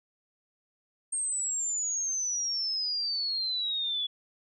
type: exponential sweep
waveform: sine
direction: down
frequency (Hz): 8600 to 3392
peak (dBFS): -28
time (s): 1.12-4.07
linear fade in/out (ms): 10
effects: none